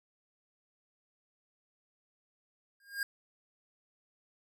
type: tone with exponential growth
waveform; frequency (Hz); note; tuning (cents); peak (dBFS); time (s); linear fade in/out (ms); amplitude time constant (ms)
square; 1616; G#6; -48; -29; 2.8-3.03; 2; 49
effects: none